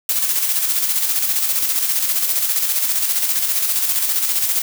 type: noise with tremolo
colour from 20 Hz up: blue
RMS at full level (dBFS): -17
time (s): 0.09-4.62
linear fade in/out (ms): 2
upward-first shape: square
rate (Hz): 15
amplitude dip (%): 40
effects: none